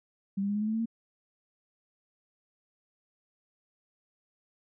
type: tone with pitch steps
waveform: sine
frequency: 196 / 200.3 / 204.8 / 209.3 / 214 / 218.7 / 223.6 / 228.6 Hz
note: G3 / G3 / G#3 / G#3 / A3 / A3 / A3 / A#3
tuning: 0 / +38 / -24 / +14 / -48 / -10 / +28 / -34 cents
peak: -27 dBFS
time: 0.37-0.858 s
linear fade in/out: 10 ms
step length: 61 ms
effects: none